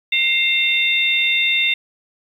sine tone cluster, 2114 / 2720 / 3618 Hz, C7 / F7 / A7, +17 / -46 / +48 cents, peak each -19 dBFS, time 0.12-1.74 s, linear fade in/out 5 ms, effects 8-bit

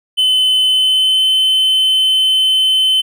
triangle tone with pitch glide, 3039 to 3060 Hz, F#7 to G7, +46 to -42 cents, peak -8 dBFS, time 0.17-3.02 s, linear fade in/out 20 ms, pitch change +12 cents, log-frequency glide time 0.66-1.22 s, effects none

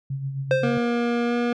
sine tone with tremolo, 136.5 Hz, C#3, 26 cents flat, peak -24 dBFS, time 0.1-0.78 s, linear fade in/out 5 ms, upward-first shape sine, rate 7.6 Hz, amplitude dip 50%
square tone with exponential decay, 523.3 Hz, C5, in tune, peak -16 dBFS, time 0.51-1.07 s, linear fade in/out 1 ms, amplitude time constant 120 ms
25% pulse tone with pitch glide, 237.7 to 239.6 Hz, A#3 to A#3, +34 to +48 cents, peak -17 dBFS, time 0.63-1.53 s, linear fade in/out 5 ms, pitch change +14 cents, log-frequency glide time 1.26-1.34 s
effects low-pass 3000 Hz 12 dB/octave

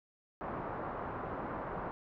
white low-pass noise, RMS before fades -40 dBFS, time 0.41-1.91 s, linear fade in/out 0 ms, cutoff 1200 Hz, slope 24 dB/octave, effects none

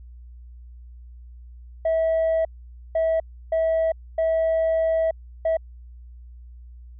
sine tone bursts at uneven times, 649 Hz, E5, 27 cents flat, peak -16 dBFS, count 5, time 1.85-2.45 / 2.95-3.2 / 3.52-3.92 / 4.18-5.11 / 5.45-5.57 s, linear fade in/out 5 ms, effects tanh soft clip ceiling -17 dBFS + added 60 Hz sine -40 dBFS peak until 6.99 s

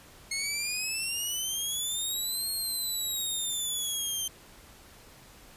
15% pulse exponential two-way sweep, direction up then down, 2160 to 4270 to 3124 Hz, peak -23 dBFS, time 0.31-4.28 s, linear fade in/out 5 ms, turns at 2.51 s, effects pink hiss -53 dBFS RMS until 5.56 s + resampled to 32000 Hz

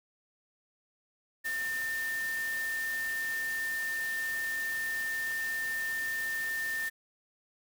sine tone in noise, 1800 Hz, A6, 39 cents sharp, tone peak -31 dBFS, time 1.44-6.9 s, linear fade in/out 20 ms, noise white, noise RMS -43 dBFS, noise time 1.44-6.9 s, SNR +9 dB, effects none

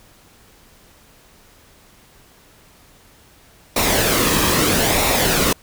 pink noise with flanger, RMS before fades -17 dBFS, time 3.76-5.53 s, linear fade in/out 5 ms, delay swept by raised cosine 0.63 to 1.42 ms, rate 0.78 Hz, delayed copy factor -0.5, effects pink hiss -50 dBFS RMS until 5.62 s

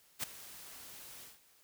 white noise with ADSR envelope, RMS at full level -34 dBFS, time 0.19-1.4 s, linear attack 42 ms, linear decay 9 ms, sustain -17 dB, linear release 180 ms, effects white hiss -66 dBFS RMS until 1.63 s

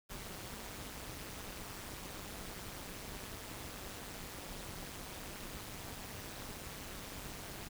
pink noise with amplitude modulation, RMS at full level -43 dBFS, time 0.09-7.69 s, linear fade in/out 20 ms, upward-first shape sine, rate 203 Hz, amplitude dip 80%, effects none

